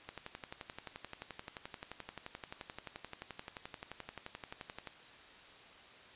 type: click train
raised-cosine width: 0.3 ms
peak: -27 dBFS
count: 56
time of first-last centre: 0.09-4.873 s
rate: 11.5 Hz
effects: white hiss -56 dBFS RMS until 6.15 s + resampled to 8000 Hz